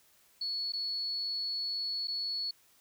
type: tone with dropouts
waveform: sine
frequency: 4398 Hz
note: C#8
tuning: 14 cents flat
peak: -32 dBFS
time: 0.41-2.51 s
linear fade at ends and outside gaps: 5 ms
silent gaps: 0.722-0.734 / 2.073-2.08 s
effects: white hiss -65 dBFS RMS until 2.8 s